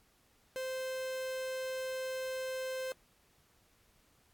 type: tone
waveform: 45% pulse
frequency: 520 Hz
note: C5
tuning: 11 cents flat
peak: -36 dBFS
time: 0.56-2.92 s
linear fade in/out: 0 ms
effects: pink hiss -69 dBFS RMS until 4.33 s + AAC 64 kbps